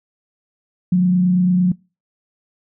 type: tone with frequency modulation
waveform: sine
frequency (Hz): 180.9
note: F#3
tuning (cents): -39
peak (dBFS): -11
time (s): 0.92-1.72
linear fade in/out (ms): 5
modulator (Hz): 28.8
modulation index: 0.26
effects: noise-tail reverb RT60 0.3 s tail -24 dB re dry